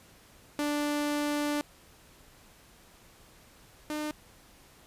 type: tone pair in turn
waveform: sawtooth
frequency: 293.8 / 302.2 Hz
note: D4 / D4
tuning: +1 / +50 cents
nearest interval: unison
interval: 49 cents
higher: second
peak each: -24 / -28 dBFS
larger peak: first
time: 0.59-1.61 / 3.9-4.11 s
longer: first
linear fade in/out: 0 ms
effects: pink hiss -57 dBFS RMS until 4.86 s + resampled to 32000 Hz